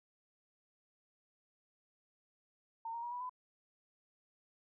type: tone with pitch steps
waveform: sine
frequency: 911 / 933.4 / 956.3 / 979.8 / 1003.8 Hz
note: A#5 / A#5 / A#5 / B5 / B5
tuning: -40 / +2 / +44 / -14 / +28 cents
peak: -39 dBFS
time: 2.85-3.295 s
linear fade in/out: 5 ms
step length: 89 ms
effects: none